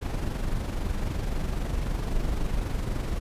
brown noise with amplitude modulation, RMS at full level -26 dBFS, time 0.01-3.2 s, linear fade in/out 20 ms, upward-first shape sine, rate 23.8 Hz, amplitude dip 45%, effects resampled to 32000 Hz

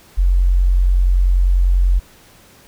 sine tone, 45.17 Hz, F#1, 41 cents flat, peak -10 dBFS, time 0.17-2 s, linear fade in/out 20 ms, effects pink hiss -47 dBFS RMS until 2.67 s

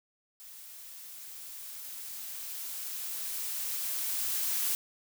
blue noise with level ramp, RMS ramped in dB -49 to -30 dBFS, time 0.4-4.75 s, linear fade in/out 0 ms, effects none

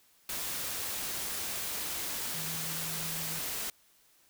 sine tone in noise, 161.5 Hz, E3, 35 cents flat, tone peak -43 dBFS, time 2.34-3.39 s, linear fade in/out 2 ms, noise white, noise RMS -36 dBFS, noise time 0.29-3.7 s, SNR -10 dB, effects white hiss -65 dBFS RMS until 4.29 s

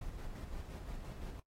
brown noise with tremolo, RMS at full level -43 dBFS, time 0.01-1.4 s, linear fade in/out 5 ms, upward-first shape square, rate 5.8 Hz, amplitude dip 35%, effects noise-tail reverb RT60 0.1 s tail -18 dB re dry + AAC 48 kbps

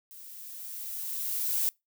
violet noise with level ramp, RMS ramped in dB -48 to -27 dBFS, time 0.11-1.69 s, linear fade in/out 0 ms, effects noise-tail reverb RT60 0.2 s tail -25 dB re dry

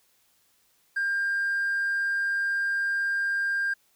triangle tone, 1599 Hz, G6, 34 cents sharp, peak -21 dBFS, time 0.96-3.74 s, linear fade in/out 10 ms, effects tanh soft clip ceiling -20 dBFS + white hiss -66 dBFS RMS until 3.95 s

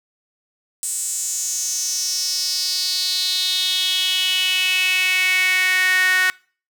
sawtooth tone with high-pass filter sweep, 370 Hz, F#4, in tune, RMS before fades -20 dBFS, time 0.83-6.3 s, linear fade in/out 0 ms, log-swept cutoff 8100 to 1700 Hz, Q 5.4, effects noise-tail reverb RT60 0.4 s tail -24 dB re dry

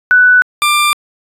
sine / 20% pulse tone pair in turn, 1489 / 1188 Hz, F#6 / D6, +11 / +20 cents, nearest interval major third, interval 391 cents, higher first, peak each -4 dBFS, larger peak neither, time 0.11-0.42 / 0.62-0.93 s, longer neither, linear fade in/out 0 ms, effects resampled to 32000 Hz

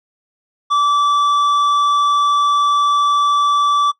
sine tone with tanh clipping, 1159 Hz, D6, 23 cents flat, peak -13 dBFS, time 0.7-3.92 s, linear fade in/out 20 ms, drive 9 dB, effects noise-tail reverb RT60 0.1 s tail -21 dB re dry

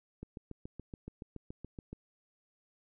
click train, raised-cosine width 3 ms, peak -30 dBFS, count 13, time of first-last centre 0.23-1.93 s, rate 7.06 Hz, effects none

